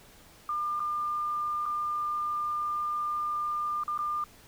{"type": "tone with dropouts", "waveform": "sine", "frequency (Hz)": 1201, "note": "D6", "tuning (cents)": 38, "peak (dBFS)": -28, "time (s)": [0.49, 4.24], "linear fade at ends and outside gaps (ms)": 2, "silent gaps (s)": [[0.796, 0.802], [1.656, 1.661], [3.836, 3.879], [3.977, 3.989]], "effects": ["pink hiss -55 dBFS RMS until 4.47 s"]}